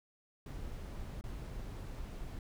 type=noise with dropouts; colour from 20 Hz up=brown; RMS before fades=-43 dBFS; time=0.46-2.39 s; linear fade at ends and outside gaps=2 ms; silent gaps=1.211-1.239 s; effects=none